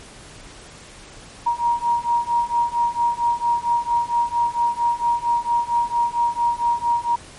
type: beating tone pair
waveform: sine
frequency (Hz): 944 / 948.4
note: A#5 / A#5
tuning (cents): +22 / +30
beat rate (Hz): 4.4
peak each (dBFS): -21 / -20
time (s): 1.46-7.16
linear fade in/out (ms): 10
effects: pink hiss -42 dBFS RMS until 7.38 s + MP3 48 kbps